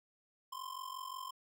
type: ring-modulated tone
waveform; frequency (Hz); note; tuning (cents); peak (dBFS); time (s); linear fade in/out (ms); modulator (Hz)
square; 1046.5; C6; 0; -40; 0.52-1.31; 5; 22.8
effects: none